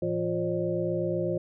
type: tone cluster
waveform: sine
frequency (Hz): 111.7 / 169.6 / 353.6 / 534 / 602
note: A2 / E3 / F4 / C5 / D5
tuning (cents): +27 / +50 / +22 / +35 / +43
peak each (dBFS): -37 / -32 / -30 / -31 / -34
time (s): 0.02-1.38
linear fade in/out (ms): 5
effects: none